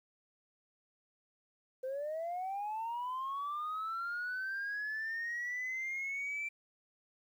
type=linear sweep; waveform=sine; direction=up; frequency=508 to 2349 Hz; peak=-34 dBFS; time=1.83-6.49 s; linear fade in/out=10 ms; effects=tanh soft clip ceiling -33 dBFS + 11-bit